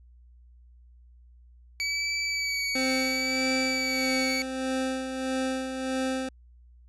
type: tone with vibrato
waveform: 25% pulse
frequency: 2278 Hz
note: C#7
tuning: 47 cents sharp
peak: -23 dBFS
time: 1.8-4.42 s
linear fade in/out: 0 ms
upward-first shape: sine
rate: 0.72 Hz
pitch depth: 24 cents each way
type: tone with tremolo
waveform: 25% pulse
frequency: 261.6 Hz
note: C4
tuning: in tune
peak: -22 dBFS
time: 2.75-6.29 s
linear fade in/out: 5 ms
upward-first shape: sine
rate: 1.6 Hz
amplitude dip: 50%
effects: added 60 Hz sine -51 dBFS peak until 6.88 s + resampled to 24000 Hz